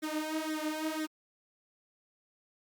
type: tone with flanger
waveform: sawtooth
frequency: 311.1 Hz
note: D#4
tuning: in tune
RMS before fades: -35 dBFS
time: 0.02-1.07 s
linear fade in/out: 20 ms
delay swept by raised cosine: 0.53 to 4.53 ms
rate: 2 Hz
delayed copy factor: +0.9
effects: Opus 48 kbps